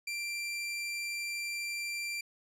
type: tone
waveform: sawtooth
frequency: 2361 Hz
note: D7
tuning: 9 cents sharp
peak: -31 dBFS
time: 0.07-2.21 s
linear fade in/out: 5 ms
effects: low-pass 11000 Hz 12 dB/octave